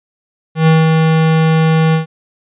square tone with ADSR envelope, 160 Hz, D#3, 49 cents sharp, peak -6 dBFS, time 0.55-2.06 s, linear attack 120 ms, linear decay 190 ms, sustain -3 dB, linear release 120 ms, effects resampled to 8000 Hz

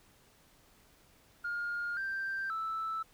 sine tone with pitch steps, 1417 / 1572 / 1317 Hz, F6 / G6 / E6, +25 / +4 / -2 cents, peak -32 dBFS, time 1.44-3.03 s, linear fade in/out 10 ms, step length 530 ms, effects tanh soft clip ceiling -30 dBFS + pink hiss -64 dBFS RMS until 3.13 s

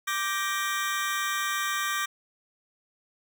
sawtooth chord, G minor, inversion second, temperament just, 1176 / 1568 / 1881.6 Hz, D6 / G6 / Bb6, +2 / 0 / +16 cents, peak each -26 / -28 / -29 dBFS, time 0.07-2.06 s, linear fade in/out 10 ms, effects none

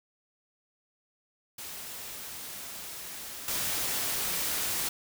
white noise with level steps, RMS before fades -41 / -31 dBFS, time 1.58-4.89 s, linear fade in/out 5 ms, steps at 3.48 s, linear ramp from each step 2 ms, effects none

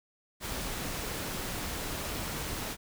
pink noise, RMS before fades -36 dBFS, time 0.4-2.77 s, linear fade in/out 50 ms, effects none

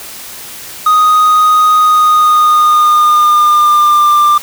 triangle tone with pitch glide, 1246 to 1189 Hz, D#6 to D6, +2 to +21 cents, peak -3 dBFS, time 0.86-4.38 s, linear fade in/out 5 ms, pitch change -81 cents, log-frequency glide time 1.78-4.17 s, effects white hiss -28 dBFS RMS until 4.42 s

